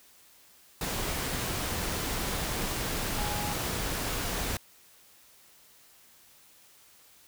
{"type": "tone in noise", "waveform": "sine", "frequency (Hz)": 830.6, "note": "G#5", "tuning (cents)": 0, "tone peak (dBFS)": -36, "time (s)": [3.18, 3.53], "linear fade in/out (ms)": 2, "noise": "pink", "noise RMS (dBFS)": -32, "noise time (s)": [0.81, 4.57], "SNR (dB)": -7, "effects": ["white hiss -58 dBFS RMS until 7.27 s"]}